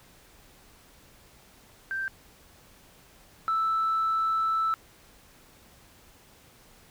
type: tone pair in turn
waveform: sine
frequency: 1568 / 1318.5 Hz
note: G6 / E6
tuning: 0 / 0 cents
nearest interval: minor third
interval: 300 cents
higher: first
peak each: -28 / -22 dBFS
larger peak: second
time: 1.91-2.08 / 3.48-4.74 s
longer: second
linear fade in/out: 0 ms
effects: tanh soft clip ceiling -20 dBFS + pink hiss -56 dBFS RMS until 6.9 s